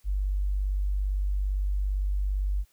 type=tone; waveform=sine; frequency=48.82 Hz; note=G1; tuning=6 cents flat; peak=-24 dBFS; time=0.04-2.65 s; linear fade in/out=50 ms; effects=white hiss -66 dBFS RMS until 2.72 s